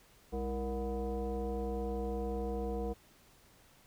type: tone with frequency modulation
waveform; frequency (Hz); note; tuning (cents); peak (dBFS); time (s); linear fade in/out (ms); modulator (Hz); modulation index
sine; 203.5; G#3; -35; -33; 0.32-2.94; 20; 264; 1.7
effects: pink hiss -63 dBFS RMS until 3.86 s